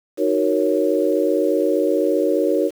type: chord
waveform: sine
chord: D# minor seventh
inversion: none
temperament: equal with one note detuned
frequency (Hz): 311.1 / 371.1 / 466.2 / 554.4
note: D#4 / F#4 / A#4 / C#5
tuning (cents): 0 / +5 / 0 / 0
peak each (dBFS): -21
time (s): 0.17-2.71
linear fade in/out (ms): 50
effects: 7-bit